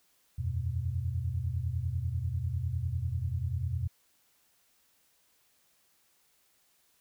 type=chord; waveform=sine; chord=E suspended second; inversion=none; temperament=equal; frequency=82.41 / 92.5 / 123.47 Hz; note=E2 / F#2 / B2; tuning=0 / 0 / 0 cents; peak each=-34 dBFS; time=0.38-3.88 s; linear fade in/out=10 ms; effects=white hiss -69 dBFS RMS until 7 s